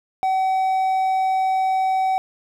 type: tone with hard clipping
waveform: triangle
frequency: 759 Hz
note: F#5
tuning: 44 cents sharp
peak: -18 dBFS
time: 0.23-2.18 s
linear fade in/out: 0 ms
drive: 6 dB
effects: none